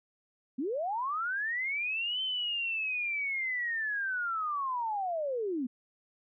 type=linear two-way sweep; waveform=sine; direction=up then down; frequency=233.1 to 3093 to 233.1 Hz; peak=-30 dBFS; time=0.58-5.67 s; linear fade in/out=10 ms; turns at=2.22 s; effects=none